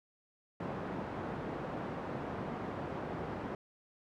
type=band-pass noise; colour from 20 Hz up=pink; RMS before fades=-40 dBFS; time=0.6-3.55 s; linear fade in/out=2 ms; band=130 to 1100 Hz; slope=12 dB/octave; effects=none